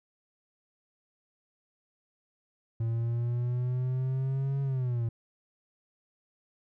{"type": "exponential two-way sweep", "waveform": "triangle", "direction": "up then down", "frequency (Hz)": [113.5, 138.59, 113.5], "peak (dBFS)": -25, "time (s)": [2.8, 5.09], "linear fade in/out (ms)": 5, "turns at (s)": 4.62, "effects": []}